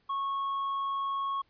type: tone with tanh clipping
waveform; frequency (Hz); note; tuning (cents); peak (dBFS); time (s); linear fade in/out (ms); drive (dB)
sine; 1100; C#6; -14; -30; 0.09-1.42; 10; 3
effects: pink hiss -70 dBFS RMS until 1.49 s + resampled to 11025 Hz